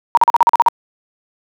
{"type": "tone bursts", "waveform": "sine", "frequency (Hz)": 939, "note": "A#5", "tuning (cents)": 12, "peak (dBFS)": -5, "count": 9, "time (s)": [0.15, 0.684], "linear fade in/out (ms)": 0, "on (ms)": 22, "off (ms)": 42, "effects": ["high-pass 400 Hz 12 dB/octave"]}